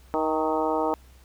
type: harmonic tone with a mistuned harmonic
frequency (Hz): 157.4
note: D#3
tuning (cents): +20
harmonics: 2 / 3 / 4 / 5 / 6 / 7 / 8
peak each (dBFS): -29 / -28 / -29 / -30 / -29 / -35 / -35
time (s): 0.14-0.94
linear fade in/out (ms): 0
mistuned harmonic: 6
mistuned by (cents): -43
effects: added 64 Hz sine -50 dBFS peak until 1.24 s + pink hiss -58 dBFS RMS until 1.24 s

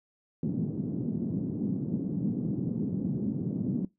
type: band-pass noise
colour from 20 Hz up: white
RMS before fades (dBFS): -31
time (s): 0.43-3.85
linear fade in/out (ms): 2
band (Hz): 140 to 250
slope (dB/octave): 24
effects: noise-tail reverb RT60 0.2 s tail -22 dB re dry

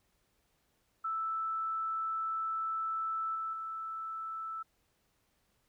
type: tone with level steps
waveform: sine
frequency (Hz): 1318.5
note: E6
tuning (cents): 0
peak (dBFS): -32 / -34 / -37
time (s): 1.04-4.63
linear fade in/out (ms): 10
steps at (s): 3.35 / 3.53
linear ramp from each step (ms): 2
effects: pink hiss -75 dBFS RMS until 5.68 s

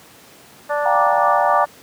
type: harmonic tone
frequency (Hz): 293.1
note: D4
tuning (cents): -3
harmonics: 2 / 3 / 4 / 5 / 6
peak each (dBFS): -20 / -24 / -26 / -28 / -30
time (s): 0.69-1.66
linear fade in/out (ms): 20
type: chord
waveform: sine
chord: G minor seventh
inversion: third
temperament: just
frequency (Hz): 705.6 / 784 / 940.8 / 1176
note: F5 / G5 / Bb5 / D6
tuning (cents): +18 / 0 / +16 / +2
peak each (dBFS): -20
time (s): 0.85-1.65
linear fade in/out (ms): 10
type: clicks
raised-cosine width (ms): 1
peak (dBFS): -27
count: 10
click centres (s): 0.956 / 1.017 / 1.068 / 1.126 / 1.182 / 1.28 / 1.41 / 1.446 / 1.495 / 1.536
effects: pink hiss -45 dBFS RMS until 1.82 s + high-pass 150 Hz 12 dB/octave

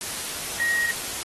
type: tone in noise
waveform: sine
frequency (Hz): 1885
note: A#6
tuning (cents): +19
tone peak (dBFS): -21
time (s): 0.6-0.91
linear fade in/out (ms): 0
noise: white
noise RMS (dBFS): -31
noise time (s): 0.01-1.23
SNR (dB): +7
effects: AAC 32 kbps

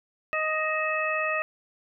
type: harmonic tone with a mistuned harmonic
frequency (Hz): 624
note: D#5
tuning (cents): +5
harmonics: 1 / 2 / 3 / 4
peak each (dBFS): -30 / -30 / -30 / -30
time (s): 0.33-1.42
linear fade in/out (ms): 0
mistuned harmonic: 4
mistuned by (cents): +65
effects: none

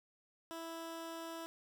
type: tone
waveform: 15% pulse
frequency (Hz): 329.6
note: E4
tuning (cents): 0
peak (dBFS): -37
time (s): 0.51-1.46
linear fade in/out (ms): 0
effects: none

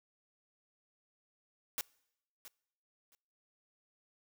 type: noise with echo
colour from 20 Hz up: white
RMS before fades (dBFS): -36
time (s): 1.78-1.81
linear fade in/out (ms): 0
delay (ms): 670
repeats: 2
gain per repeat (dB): -15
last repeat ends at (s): 3.15
effects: noise-tail reverb RT60 0.8 s tail -25 dB re dry

